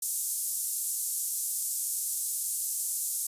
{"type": "band-pass noise", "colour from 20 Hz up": "pink", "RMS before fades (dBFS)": -32, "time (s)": [0.02, 3.27], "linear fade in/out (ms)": 5, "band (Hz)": [7700, 13000], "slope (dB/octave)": 24, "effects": ["resampled to 32000 Hz"]}